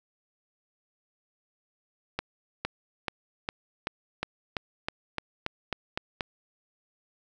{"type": "accelerating click train", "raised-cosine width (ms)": 0.3, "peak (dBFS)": -13, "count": 13, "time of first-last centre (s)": [2.19, 6.208], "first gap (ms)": 460, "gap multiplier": 0.94, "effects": []}